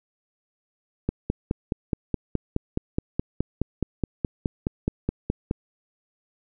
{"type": "click train", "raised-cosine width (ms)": 3, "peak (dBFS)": -10, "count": 22, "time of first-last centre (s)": [1.09, 5.511], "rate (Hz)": 4.75, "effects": []}